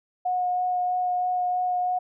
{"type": "tone with vibrato", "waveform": "sine", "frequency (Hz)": 725, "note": "F#5", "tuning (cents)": -35, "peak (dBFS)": -22, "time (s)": [0.25, 1.99], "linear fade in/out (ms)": 10, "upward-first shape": "sine", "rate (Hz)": 3.1, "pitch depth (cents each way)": 10, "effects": []}